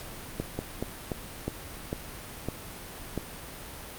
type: slowing click train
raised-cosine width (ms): 2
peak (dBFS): -16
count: 8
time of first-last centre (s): 0.4-3.177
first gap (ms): 190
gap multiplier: 1.24
effects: pink hiss -42 dBFS RMS until 3.98 s + Opus 48 kbps